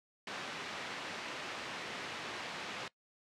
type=band-pass noise; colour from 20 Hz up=white; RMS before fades=-43 dBFS; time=0.27-2.88 s; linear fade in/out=2 ms; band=150 to 2800 Hz; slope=12 dB/octave; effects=noise-tail reverb RT60 0.1 s tail -20 dB re dry + low-pass 8000 Hz 12 dB/octave